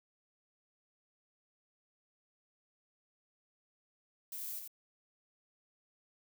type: noise with echo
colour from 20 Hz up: violet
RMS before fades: -43 dBFS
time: 4.32-4.59 s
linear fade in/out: 2 ms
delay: 87 ms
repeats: 1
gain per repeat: -4 dB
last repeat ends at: 4.677 s
effects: none